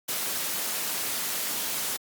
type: noise with amplitude modulation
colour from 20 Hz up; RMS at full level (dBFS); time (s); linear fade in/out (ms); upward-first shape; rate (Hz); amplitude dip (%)
white; -28; 0.08-1.97; 10; sine; 229; 40
effects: high-pass 150 Hz 12 dB/octave + Opus 48 kbps